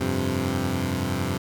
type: chord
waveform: 15% pulse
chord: F suspended second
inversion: none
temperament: equal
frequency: 87.31 / 98 / 130.81 Hz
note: F2 / G2 / C3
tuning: 0 / 0 / 0 cents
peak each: -22 dBFS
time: 0-1.38 s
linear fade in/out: 10 ms
effects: none